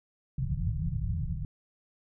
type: low-pass noise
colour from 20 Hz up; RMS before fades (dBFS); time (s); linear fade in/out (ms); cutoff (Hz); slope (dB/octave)
white; -31; 0.38-1.45; 2; 170; 96
effects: none